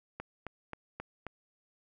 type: click train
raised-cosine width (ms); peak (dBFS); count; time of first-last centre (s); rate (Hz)
0.5; -24; 5; 0.2-1.267; 3.75
effects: none